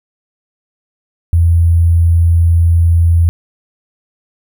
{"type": "tone with sample-and-hold", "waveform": "sine", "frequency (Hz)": 84.3, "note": "E2", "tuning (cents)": 39, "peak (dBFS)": -6, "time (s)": [1.33, 3.29], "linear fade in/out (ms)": 0, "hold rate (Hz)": 11025, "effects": []}